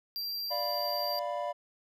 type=tone; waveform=square; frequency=4728 Hz; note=D8; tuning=11 cents sharp; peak=-34 dBFS; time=0.16-1.19 s; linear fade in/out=0 ms
type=chord; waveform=triangle; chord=B diminished; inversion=first; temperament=equal; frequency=587.3 / 698.5 / 987.8 Hz; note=D5 / F5 / B5; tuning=0 / 0 / 0 cents; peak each=-33 / -34 / -36 dBFS; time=0.5-1.53 s; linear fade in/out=20 ms
effects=none